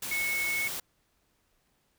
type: tone in noise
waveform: sine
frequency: 2199 Hz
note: C#7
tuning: 14 cents flat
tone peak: -28 dBFS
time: 0.11-0.68 s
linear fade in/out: 5 ms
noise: white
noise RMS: -36 dBFS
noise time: 0.02-0.8 s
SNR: +5 dB
effects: pink hiss -72 dBFS RMS until 1.98 s